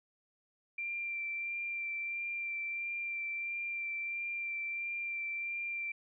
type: tone with vibrato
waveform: sine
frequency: 2363 Hz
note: D7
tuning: 10 cents sharp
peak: -35 dBFS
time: 0.78-5.92 s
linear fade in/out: 5 ms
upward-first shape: sine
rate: 1.5 Hz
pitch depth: 15 cents each way
effects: none